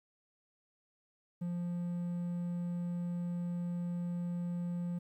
triangle tone, 174.61 Hz, F3, in tune, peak -32 dBFS, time 1.41-4.99 s, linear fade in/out 10 ms, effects 12-bit

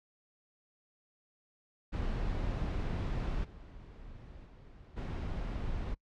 brown noise with level steps, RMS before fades -34 / -50 / -53 / -37 dBFS, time 1.92-5.95 s, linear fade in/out 20 ms, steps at 3.43 / 4.45 / 4.96 s, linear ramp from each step 20 ms, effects noise-tail reverb RT60 0.1 s tail -25 dB re dry + low-pass 4000 Hz 12 dB/octave

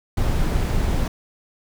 brown noise, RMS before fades -20 dBFS, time 0.17-1.08 s, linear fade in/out 5 ms, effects none

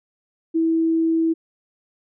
sine tone, 326.3 Hz, E4, 18 cents flat, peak -16 dBFS, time 0.54-1.34 s, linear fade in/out 20 ms, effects none

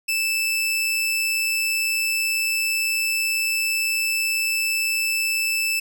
sawtooth tone with amplitude modulation, 2637 Hz, E7, in tune, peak -16 dBFS, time 0.08-5.8 s, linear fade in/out 10 ms, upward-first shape sine, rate 118 Hz, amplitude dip 25%, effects none

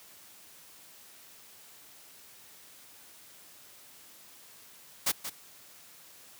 white noise with echo, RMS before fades -27 dBFS, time 5.06-5.12 s, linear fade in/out 10 ms, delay 180 ms, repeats 1, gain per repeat -10 dB, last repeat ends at 5.3 s, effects white hiss -54 dBFS RMS until 6.39 s + high-pass 80 Hz 12 dB/octave

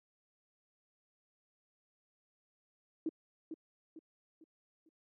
sine tone with echo, 320.3 Hz, E4, 50 cents flat, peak -31 dBFS, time 3.06-3.09 s, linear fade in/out 2 ms, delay 450 ms, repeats 4, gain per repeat -8 dB, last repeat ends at 4.89 s, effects high-pass 200 Hz 12 dB/octave

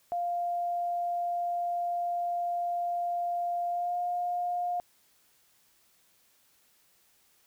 sine tone with pitch glide, 698.5 to 708.3 Hz, F5 to F5, 0 to +24 cents, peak -28 dBFS, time 0.12-4.8 s, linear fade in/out 0 ms, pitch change +24 cents, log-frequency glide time 3.69-3.97 s, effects white hiss -66 dBFS RMS until 7.46 s

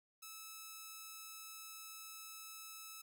5% pulse tone, 1303 Hz, E6, 20 cents flat, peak -38 dBFS, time 0.22-3.02 s, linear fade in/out 10 ms, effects none

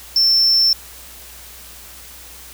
triangle tone, 5370 Hz, E8, 31 cents sharp, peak -10 dBFS, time 0.16-0.73 s, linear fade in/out 2 ms, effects added 60 Hz sine -45 dBFS peak until 2.53 s + white hiss -39 dBFS RMS until 2.53 s

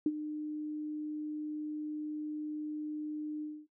sine tone with ADSR envelope, 303 Hz, D#4, 46 cents flat, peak -23 dBFS, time 0.06-3.67 s, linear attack 3 ms, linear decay 44 ms, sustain -12 dB, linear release 250 ms, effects noise-tail reverb RT60 0.1 s tail -19 dB re dry

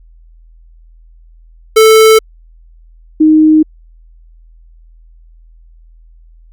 square / sine tone pair in turn, 440 / 311.1 Hz, A4 / D#4, 0 / 0 cents, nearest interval tritone, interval 600 cents, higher first, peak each -3 dBFS, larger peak neither, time 1.76-2.19 / 3.2-3.63 s, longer neither, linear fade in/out 10 ms, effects added 41 Hz sine -38 dBFS peak until 6.52 s

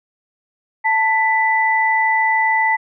sine tone pair together, 885 / 1986.8 Hz, A5 / B6, +10 / +10 cents, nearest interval octave + major second, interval 1400 cents, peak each -16 dBFS, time 0.84-2.77 s, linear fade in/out 20 ms, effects none

